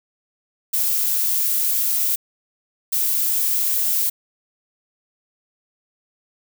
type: noise bursts at uneven times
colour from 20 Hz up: violet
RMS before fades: -20 dBFS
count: 2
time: 0.73-2.16 / 2.92-4.1 s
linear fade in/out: 10 ms
effects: none